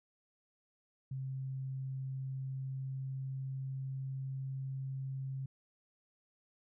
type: tone with pitch glide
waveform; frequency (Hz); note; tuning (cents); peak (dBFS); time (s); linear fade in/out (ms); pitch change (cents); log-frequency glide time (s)
sine; 132.9 to 133.9; C3 to C3; +27 to +40; -37; 1.11-5.46; 5; +13; 2.01-4.68
effects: none